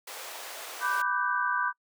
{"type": "high-pass noise", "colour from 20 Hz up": "pink", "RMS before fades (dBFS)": -41, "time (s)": [0.07, 1.02], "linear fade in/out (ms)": 5, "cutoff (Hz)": 500, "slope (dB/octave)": 24}
{"type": "chord", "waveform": "sine", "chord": "G major seventh", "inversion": "first", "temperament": "equal with one note detuned", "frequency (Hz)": [987.8, 1174.7, 1507.6, 1568], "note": ["B5", "D6", "F#6", "G6"], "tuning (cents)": [0, 0, 32, 0], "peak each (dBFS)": -31, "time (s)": [0.8, 1.73], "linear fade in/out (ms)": 50}
{"effects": ["noise-tail reverb RT60 0.1 s tail -26 dB re dry"]}